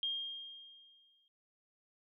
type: tone with exponential decay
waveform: sine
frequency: 3220 Hz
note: G7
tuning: 46 cents sharp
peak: -32 dBFS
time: 0.03-1.28 s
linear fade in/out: 1 ms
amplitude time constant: 270 ms
effects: none